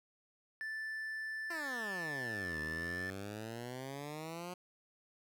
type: tone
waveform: triangle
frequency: 1760 Hz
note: A6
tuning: in tune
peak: -37 dBFS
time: 0.61-3.1 s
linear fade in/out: 0 ms
type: exponential two-way sweep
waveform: 10% pulse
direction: down then up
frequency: 349.2 to 75.4 to 181.8 Hz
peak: -34 dBFS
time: 1.5-4.54 s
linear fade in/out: 5 ms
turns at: 2.59 s
effects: none